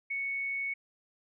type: tone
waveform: sine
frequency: 2217 Hz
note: C#7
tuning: in tune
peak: -31 dBFS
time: 0.1-0.74 s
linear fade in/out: 10 ms
effects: none